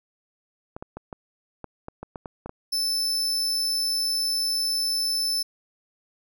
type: clicks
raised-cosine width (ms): 1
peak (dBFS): -21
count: 11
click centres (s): 0.765 / 0.825 / 0.97 / 1.128 / 1.643 / 1.884 / 2.03 / 2.158 / 2.258 / 2.46 / 2.494
type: tone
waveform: 40% pulse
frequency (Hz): 5274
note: E8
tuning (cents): 0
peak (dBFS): -22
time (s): 2.72-5.43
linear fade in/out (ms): 10
effects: none